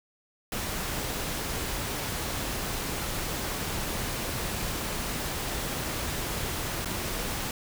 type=noise with dropouts; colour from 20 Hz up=pink; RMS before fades=-32 dBFS; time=0.52-7.51 s; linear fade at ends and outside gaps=2 ms; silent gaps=6.848-6.856 s; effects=none